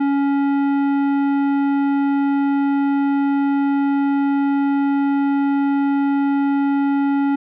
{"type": "tone with tanh clipping", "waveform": "sine", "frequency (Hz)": 279.7, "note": "C#4", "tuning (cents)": 16, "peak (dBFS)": -17, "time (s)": [0, 7.36], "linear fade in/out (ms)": 10, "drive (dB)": 13, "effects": []}